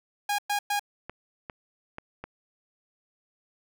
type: tone bursts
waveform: sawtooth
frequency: 819 Hz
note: G#5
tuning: 24 cents flat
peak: -21 dBFS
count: 3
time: 0.29-0.795 s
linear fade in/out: 5 ms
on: 95 ms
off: 110 ms
type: clicks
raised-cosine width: 0.5 ms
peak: -22 dBFS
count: 4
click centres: 1.096 / 1.498 / 1.984 / 2.24 s
effects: none